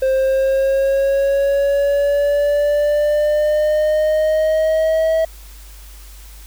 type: exponential sweep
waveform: triangle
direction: up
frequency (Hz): 526 to 647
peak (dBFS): -11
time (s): 0.02-5.25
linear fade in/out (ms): 5
effects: added 50 Hz sine -36 dBFS peak until 6.46 s + white hiss -44 dBFS RMS until 6.46 s